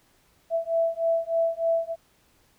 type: beating tone pair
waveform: sine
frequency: 661 / 664.3 Hz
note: E5 / E5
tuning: +5 / +13 cents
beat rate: 3.3 Hz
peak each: -25 dBFS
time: 0.5-1.96 s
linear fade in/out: 50 ms
effects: pink hiss -63 dBFS RMS until 2.58 s